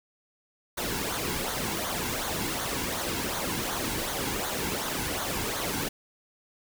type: noise with flanger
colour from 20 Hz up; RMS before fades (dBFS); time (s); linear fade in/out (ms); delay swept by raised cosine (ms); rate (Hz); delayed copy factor
pink; -31; 0.77-5.89; 10; 0.38 to 1.68; 2.7; -0.6
effects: none